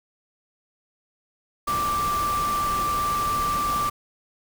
sine tone in noise, 1174.7 Hz, D6, in tune, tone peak -22 dBFS, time 1.67-3.9 s, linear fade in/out 10 ms, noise pink, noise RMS -32 dBFS, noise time 1.67-3.9 s, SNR +7 dB, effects none

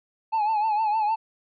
triangle tone with vibrato, 861 Hz, A5, 38 cents flat, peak -18 dBFS, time 0.32-1.16 s, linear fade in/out 20 ms, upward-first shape triangle, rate 6.5 Hz, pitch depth 87 cents each way, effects tanh soft clip ceiling -15 dBFS + resampled to 11025 Hz

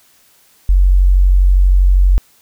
sine tone, 46.25 Hz, F#1, in tune, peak -6 dBFS, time 0.69-2.18 s, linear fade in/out 0 ms, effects white hiss -51 dBFS RMS until 2.41 s

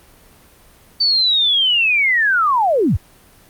sine linear sweep, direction down, 4584 to 51.91 Hz, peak -12 dBFS, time 1-2.97 s, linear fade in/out 10 ms, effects pink hiss -48 dBFS RMS until 3.49 s + Opus 32 kbps

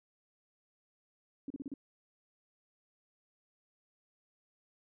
sine tone bursts, 277.2 Hz, C#4, in tune, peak -37 dBFS, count 5, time 1.48-1.739 s, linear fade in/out 2 ms, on 23 ms, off 36 ms, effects none

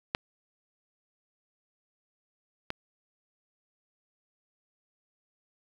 clicks, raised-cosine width 0.3 ms, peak -10 / -16 dBFS, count 2, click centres 0.149 / 2.704 s, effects 7-bit

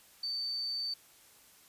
sine tone, 4562 Hz, C#8, 49 cents sharp, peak -33 dBFS, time 0.23-0.94 s, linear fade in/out 5 ms, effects white hiss -60 dBFS RMS until 1.68 s + resampled to 32000 Hz

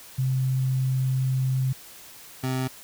sine / 25% pulse tone pair in turn, 130.81 / 129.91 Hz, C3 / C3, 0 / -12 cents, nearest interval unison, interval 12 cents, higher first, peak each -21 dBFS, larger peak neither, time 0.18-1.73 / 2.43-2.68 s, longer first, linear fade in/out 10 ms, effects white hiss -46 dBFS RMS until 2.83 s

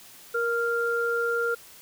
sine tone pair together, 469.2 / 1393.9 Hz, A#4 / F6, +11 / -4 cents, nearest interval octave + perfect fifth, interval 1885 cents, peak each -26 dBFS, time 0.34-1.55 s, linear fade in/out 10 ms, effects white hiss -49 dBFS RMS until 1.81 s

